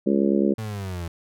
harmonic tone, 69.3 Hz, C#2, in tune, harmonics 3 / 4 / 5 / 6 / 7 / 8, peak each -21 / -25 / -23 / -27 / -30 / -30 dBFS, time 0.06-0.54 s, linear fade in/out 10 ms
35% pulse linear sweep, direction down, 112.3 to 82.1 Hz, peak -27 dBFS, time 0.58-1.08 s, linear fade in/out 5 ms
effects none

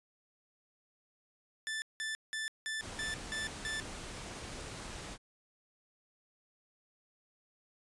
sawtooth tone bursts, 1760 Hz, A6, in tune, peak -32 dBFS, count 7, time 1.67-3.8 s, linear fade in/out 0 ms, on 150 ms, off 180 ms
pink low-pass noise, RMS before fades -45 dBFS, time 2.79-5.18 s, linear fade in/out 50 ms, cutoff 10000 Hz, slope 48 dB/octave
effects resampled to 24000 Hz

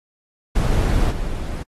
brown noise with level steps, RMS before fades -17 / -25 dBFS, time 0.55-1.63 s, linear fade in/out 10 ms, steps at 1.1 s, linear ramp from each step 20 ms, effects AAC 32 kbps

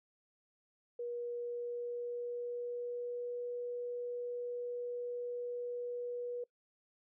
sine tone with pitch glide, 479.5 to 485.6 Hz, A#4 to B4, +49 to -29 cents, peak -37 dBFS, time 0.99-6.44 s, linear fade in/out 5 ms, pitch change +22 cents, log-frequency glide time 1.35-3.42 s, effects noise-tail reverb RT60 0.1 s tail -23 dB re dry

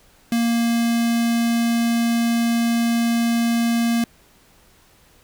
square tone with notch filter, 233.1 Hz, A#3, in tune, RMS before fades -19 dBFS, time 0.32-4.04 s, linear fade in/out 2 ms, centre 940 Hz, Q 1.2, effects pink hiss -54 dBFS RMS until 5.23 s

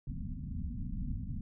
pink low-pass noise, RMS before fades -38 dBFS, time 0.07-1.41 s, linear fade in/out 2 ms, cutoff 260 Hz, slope 96 dB/octave, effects none

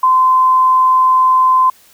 sine tone, 1031 Hz, C6, 26 cents flat, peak -7 dBFS, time 0.03-1.7 s, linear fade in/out 5 ms, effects white hiss -47 dBFS RMS until 1.93 s

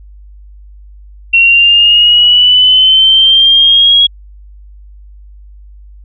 sine linear sweep, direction up, 2723 to 3322 Hz, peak -3 dBFS, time 1.33-4.07 s, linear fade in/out 10 ms, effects added 50 Hz sine -32 dBFS peak until 6.04 s

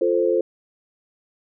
sine chord, F major, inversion none, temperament equal, 349.2 / 440 / 523.3 Hz, F4 / A4 / C5, 0 / 0 / 0 cents, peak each -21 dBFS, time 0.01-0.41 s, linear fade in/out 5 ms, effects none

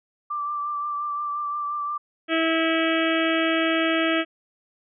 sine tone with vibrato, 1174.7 Hz, D6, in tune, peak -25 dBFS, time 0.3-1.98 s, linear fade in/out 10 ms, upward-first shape triangle, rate 5.7 Hz, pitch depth 26 cents each way
harmonic tone, 325.3 Hz, E4, 23 cents flat, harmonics 1 / 2 / 4 / 5 / 6 / 7 / 8 / 9 / 10, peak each -23 / -26 / -29 / -30 / -31 / -31 / -32 / -33 / -33 dBFS, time 2.28-4.25 s, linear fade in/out 50 ms
effects none

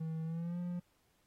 triangle tone with pitch glide, 160.7 to 176.26 Hz, E3 to F3, -44 to +16 cents, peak -34 dBFS, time 0-0.8 s, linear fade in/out 10 ms, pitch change +160 cents, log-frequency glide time 0.24-0.59 s, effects pink hiss -75 dBFS RMS until 1.26 s + AAC 48 kbps

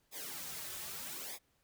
white noise with flanger, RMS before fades -44 dBFS, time 0.11-1.39 s, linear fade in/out 50 ms, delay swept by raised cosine 0.68 to 4.28 ms, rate 0.8 Hz, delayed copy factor -0.85, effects pink hiss -75 dBFS RMS until 1.63 s

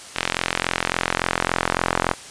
sawtooth tone with band-pass filter sweep, 43.55 Hz, F1, 4 cents flat, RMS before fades -24 dBFS, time 0.15-2.14 s, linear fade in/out 20 ms, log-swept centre 2700 to 1200 Hz, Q 1, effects white hiss -39 dBFS RMS until 2.3 s + resampled to 22050 Hz

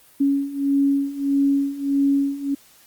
sine beating tone pair, 277.6 / 279.2 Hz, C#4 / C#4, +3 / +13 cents, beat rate 1.6 Hz, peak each -22 / -19 dBFS, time 0.2-2.55 s, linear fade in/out 10 ms, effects white hiss -52 dBFS RMS until 2.86 s + Opus 32 kbps

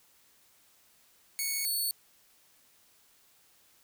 5% pulse tone pair in turn, 2217 / 4434 Hz, C#7 / C#8, 0 / 0 cents, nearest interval octave, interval 1200 cents, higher second, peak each -20 / -22 dBFS, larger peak first, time 1.39-1.65 / 1.65-1.91 s, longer neither, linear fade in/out 0 ms, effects white hiss -64 dBFS RMS until 3.83 s

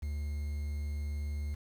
triangle tone with quantisation, 73.42 Hz, D2, in tune, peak -31 dBFS, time 0.02-1.55 s, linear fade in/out 10 ms, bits 9, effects none

